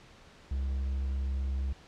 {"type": "tone", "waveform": "triangle", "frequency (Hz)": 67, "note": "C2", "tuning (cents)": 42, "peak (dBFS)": -27, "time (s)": [0.51, 1.73], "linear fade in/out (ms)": 5, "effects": ["pink hiss -55 dBFS RMS until 1.87 s", "low-pass 5000 Hz 12 dB/octave"]}